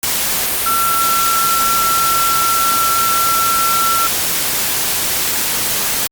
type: tone in noise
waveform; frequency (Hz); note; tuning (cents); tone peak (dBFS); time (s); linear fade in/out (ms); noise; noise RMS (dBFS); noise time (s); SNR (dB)
sine; 1349; E6; +40; -14; 0.66-4.07; 2; white; -17; 0.03-6.07; 0
effects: Opus 48 kbps